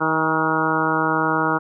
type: harmonic tone with a mistuned harmonic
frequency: 158.5 Hz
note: D#3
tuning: 32 cents sharp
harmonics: 1 / 2 / 3 / 4 / 5 / 6 / 7 / 8 / 9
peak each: -29 / -24 / -27 / -30 / -27 / -25 / -27 / -25 / -24 dBFS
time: 0-1.59 s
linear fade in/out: 20 ms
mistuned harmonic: 5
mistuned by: +30 cents
effects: none